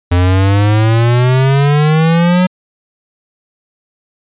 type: exponential sweep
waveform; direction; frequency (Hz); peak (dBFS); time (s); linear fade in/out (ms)
square; up; 87.31 to 185; -8; 0.11-2.47; 10
effects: resampled to 8000 Hz